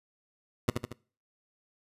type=tone with echo; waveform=15% pulse; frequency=120.7 Hz; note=B2; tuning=39 cents flat; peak=-15 dBFS; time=0.68-0.7 s; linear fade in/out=5 ms; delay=76 ms; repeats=3; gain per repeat=-5 dB; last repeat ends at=0.928 s; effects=noise-tail reverb RT60 0.4 s tail -21 dB re dry + resampled to 32000 Hz